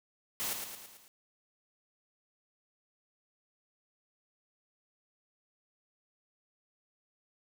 white noise with echo, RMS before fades -35 dBFS, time 0.4-0.53 s, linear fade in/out 0 ms, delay 110 ms, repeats 5, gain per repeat -5 dB, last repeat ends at 1.08 s, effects none

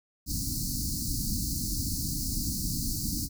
pink band-stop noise, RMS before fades -31 dBFS, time 0.26-3.29 s, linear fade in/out 50 ms, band 310 to 4300 Hz, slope 96 dB/octave, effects none

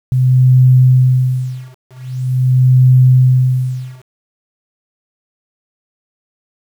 sine tone with tremolo, 128 Hz, C3, 38 cents flat, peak -4 dBFS, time 0.12-4.1 s, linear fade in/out 0 ms, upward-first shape sine, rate 0.44 Hz, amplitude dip 100%, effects 7-bit

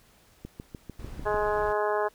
click train, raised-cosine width 3 ms, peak -25 dBFS, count 7, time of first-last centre 0.45-1.344 s, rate 6.71 Hz
brown noise, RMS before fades -40 dBFS, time 0.99-1.73 s, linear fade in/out 5 ms
harmonic tone, 209.7 Hz, G#3, 17 cents sharp, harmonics 2 / 3 / 4 / 5 / 6 / 7 / 8, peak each -28 / -30 / -31 / -32 / -38 / -39 / -37 dBFS, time 1.25-2.09 s, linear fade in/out 20 ms
effects pink hiss -60 dBFS RMS until 2.14 s

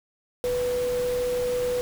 sine tone in noise, 493.9 Hz, B4, in tune, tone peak -23 dBFS, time 0.44-1.81 s, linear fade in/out 0 ms, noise pink, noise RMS -37 dBFS, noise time 0.44-1.81 s, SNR +11 dB, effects none

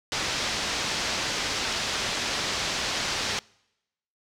white low-pass noise, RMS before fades -29 dBFS, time 0.12-3.39 s, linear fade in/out 0 ms, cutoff 5800 Hz, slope 24 dB/octave, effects noise-tail reverb RT60 0.9 s tail -26 dB re dry

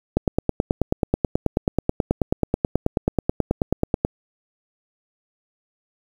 click train, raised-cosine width 2 ms, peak -4 dBFS, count 37, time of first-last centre 0.17-4.049 s, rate 9.28 Hz, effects 7-bit

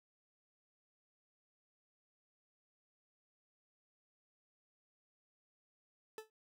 40% pulse tone with exponential decay, 436.6 Hz, A4, 13 cents flat, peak -40 dBFS, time 6.18-6.3 s, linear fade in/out 1 ms, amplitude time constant 25 ms, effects noise-tail reverb RT60 0.1 s tail -24 dB re dry

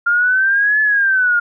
sine exponential two-way sweep, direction up then down, 1396.9 to 1732 to 1408 Hz, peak -11 dBFS, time 0.06-1.4 s, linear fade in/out 10 ms, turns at 0.81 s, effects none

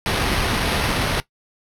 pink noise with sample-and-hold, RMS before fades -21 dBFS, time 0.06-1.2 s, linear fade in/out 0 ms, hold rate 7350 Hz, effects noise-tail reverb RT60 0.1 s tail -17 dB re dry + low-pass 12000 Hz 12 dB/octave

